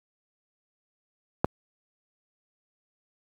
click, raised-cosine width 1 ms, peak -6 dBFS, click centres 1.445 s, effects high-pass 60 Hz 12 dB/octave + 8-bit

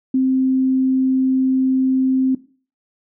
sine tone, 261.6 Hz, C4, in tune, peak -13 dBFS, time 0.14-2.35 s, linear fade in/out 5 ms, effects noise-tail reverb RT60 0.4 s tail -18 dB re dry

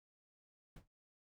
brown noise with exponential decay, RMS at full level -45 dBFS, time 0.76-0.88 s, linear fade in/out 5 ms, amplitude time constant 24 ms, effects none

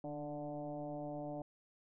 sine tone with frequency modulation, 442.2 Hz, A4, 9 cents sharp, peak -40 dBFS, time 0.04-1.42 s, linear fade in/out 2 ms, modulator 146 Hz, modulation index 2.1, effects none

